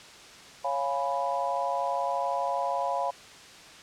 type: chord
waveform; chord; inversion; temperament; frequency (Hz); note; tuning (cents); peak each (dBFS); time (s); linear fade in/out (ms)
sine; C# dominant seventh; none; equal; 554.4 / 698.5 / 830.6 / 987.8; C#5 / E#5 / G#5 / B5; 0 / 0 / 0 / 0; -32 / -31 / -33 / -31; 0.64-3.11; 10
effects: white hiss -48 dBFS RMS until 3.82 s + low-pass 6000 Hz 12 dB/octave